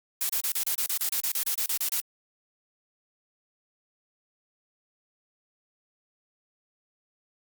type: noise bursts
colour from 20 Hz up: blue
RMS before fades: -27 dBFS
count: 16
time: 0.21-2.002 s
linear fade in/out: 2 ms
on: 82 ms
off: 32 ms
effects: Opus 48 kbps